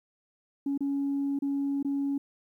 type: tone with dropouts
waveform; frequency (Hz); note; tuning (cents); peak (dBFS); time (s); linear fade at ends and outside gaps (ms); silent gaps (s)
sine; 279.3; C#4; +13; -25; 0.66-2.18; 5; 0.777-0.806 / 1.39-1.421 / 1.828-1.847
effects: tanh soft clip ceiling -23 dBFS + 11-bit